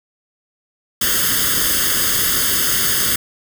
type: noise with comb filter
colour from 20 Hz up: white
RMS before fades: -17 dBFS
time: 1.01-3.16 s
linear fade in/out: 5 ms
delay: 0.61 ms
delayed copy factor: +0.9
effects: none